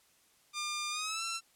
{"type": "tone with pitch glide", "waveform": "10% pulse", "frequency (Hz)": [1200, 1347], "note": ["D6", "E6"], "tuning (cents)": [37, 37], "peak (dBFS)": -26, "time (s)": [0.53, 1.41], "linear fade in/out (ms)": 50, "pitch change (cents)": 200, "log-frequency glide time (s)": [0.9, 1.23], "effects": ["white hiss -67 dBFS RMS until 1.55 s", "low-pass 12000 Hz 12 dB/octave"]}